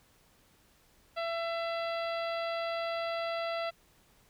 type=harmonic tone; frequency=670 Hz; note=E5; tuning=28 cents sharp; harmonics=1 / 2 / 3 / 4 / 5 / 6 / 7; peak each=-33 / -39 / -43 / -45 / -47 / -49 / -50 dBFS; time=1.16-3.71 s; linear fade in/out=20 ms; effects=pink hiss -65 dBFS RMS until 4.29 s